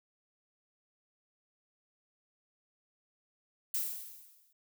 violet noise with exponential decay, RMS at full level -31 dBFS, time 3.74-4.53 s, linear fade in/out 5 ms, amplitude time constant 170 ms, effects none

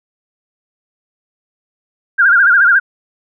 sine tone with vibrato, 1500 Hz, F#6, 23 cents sharp, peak -6 dBFS, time 2.18-2.8 s, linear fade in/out 20 ms, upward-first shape sine, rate 14 Hz, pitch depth 140 cents each way, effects none

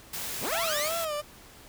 white noise, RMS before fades -35 dBFS, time 0.13-1.05 s, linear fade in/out 5 ms
15% pulse linear sweep, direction up, 34.35 to 2465 Hz, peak -24 dBFS, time 0.4-0.91 s, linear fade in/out 50 ms
30% pulse tone with vibrato, 630 Hz, D#5, 21 cents sharp, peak -27 dBFS, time 0.51-1.22 s, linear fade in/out 20 ms, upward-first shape sine, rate 2.7 Hz, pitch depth 120 cents each way
effects pink hiss -51 dBFS RMS until 1.68 s

